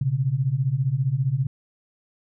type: beating tone pair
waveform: sine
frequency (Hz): 123.47 / 138.47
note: B2 / C#3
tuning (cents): 0 / -2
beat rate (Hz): 15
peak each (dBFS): -24 / -22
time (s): 0.01-1.47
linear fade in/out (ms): 5
effects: none